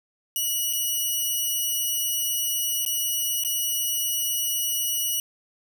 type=tone with dropouts; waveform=5% pulse; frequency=2923 Hz; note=F#7; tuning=22 cents flat; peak=-15 dBFS; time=0.36-5.2 s; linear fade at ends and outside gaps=1 ms; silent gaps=0.729-0.733 / 2.851-2.862 / 3.437-3.448 s; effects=none